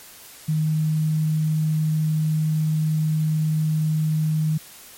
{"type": "tone", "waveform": "sine", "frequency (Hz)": 155.56, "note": "D#3", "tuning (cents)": 0, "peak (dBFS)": -18, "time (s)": [0.48, 4.58], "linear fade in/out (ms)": 10, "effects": ["white hiss -44 dBFS RMS until 4.97 s", "MP3 64 kbps"]}